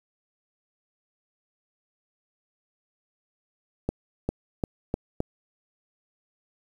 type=accelerating click train; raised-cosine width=2 ms; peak=-12 dBFS; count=5; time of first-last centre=3.89-5.204 s; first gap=400 ms; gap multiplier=0.87; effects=8-bit